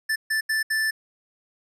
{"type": "tone bursts at uneven times", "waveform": "square", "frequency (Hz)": 1760, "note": "A6", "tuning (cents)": 0, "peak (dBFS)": -22, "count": 4, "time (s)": [[0.09, 0.16], [0.3, 0.41], [0.49, 0.63], [0.7, 0.91]], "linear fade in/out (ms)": 10, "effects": ["resampled to 32000 Hz"]}